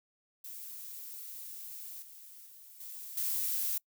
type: noise with level steps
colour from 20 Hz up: violet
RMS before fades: -45 / -52 / -54 / -45 / -33 dBFS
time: 0.44-3.78 s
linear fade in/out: 5 ms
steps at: 2.02 / 2.46 / 2.8 / 3.17 s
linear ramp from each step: 5 ms
effects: noise-tail reverb RT60 0.1 s tail -25 dB re dry